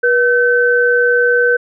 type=tone pair together; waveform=sine; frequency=483.7 / 1530 Hz; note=B4 / G6; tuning=-36 / -42 cents; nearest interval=octave + minor sixth; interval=1994 cents; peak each=-12 dBFS; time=0.03-1.57 s; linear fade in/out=10 ms; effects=none